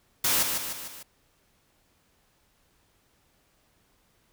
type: noise with echo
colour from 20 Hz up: white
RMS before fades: -24 dBFS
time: 0.24-0.43 s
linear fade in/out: 5 ms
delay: 150 ms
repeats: 4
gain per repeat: -5 dB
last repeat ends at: 1.03 s
effects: pink hiss -67 dBFS RMS until 4.32 s